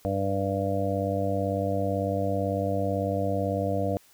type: harmonic tone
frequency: 98 Hz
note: G2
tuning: in tune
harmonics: 1 / 2 / 3 / 5 / 6 / 7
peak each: -30 / -33 / -33 / -31 / -31 / -32 dBFS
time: 0.05-3.97 s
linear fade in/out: 0 ms
effects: white hiss -58 dBFS RMS until 4.13 s